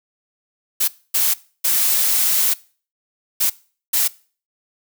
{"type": "noise bursts at uneven times", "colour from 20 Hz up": "blue", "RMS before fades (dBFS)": -17, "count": 5, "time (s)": [[0.8, 0.88], [1.14, 1.34], [1.64, 2.54], [3.4, 3.5], [3.93, 4.08]], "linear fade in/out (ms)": 10, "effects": ["noise-tail reverb RT60 0.4 s tail -21 dB re dry"]}